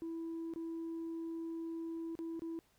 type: tone with dropouts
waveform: sine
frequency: 329.6 Hz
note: E4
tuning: in tune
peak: -37 dBFS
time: 0.02-2.59 s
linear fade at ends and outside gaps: 0 ms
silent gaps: 0.537-0.56 / 2.153-2.19 / 2.394-2.42 s
effects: tanh soft clip ceiling -37 dBFS + pink hiss -72 dBFS RMS until 2.78 s